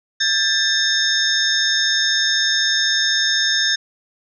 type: tone cluster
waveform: sine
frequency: 1608 / 1760 / 3656 / 5300 / 6440 Hz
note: G6 / A6 / A#7 / E8 / G8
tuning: +44 / 0 / -34 / +9 / +46 cents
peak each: -23 / -23 / -20 / -20 / -26 dBFS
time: 0.2-3.76 s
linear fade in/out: 10 ms
effects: none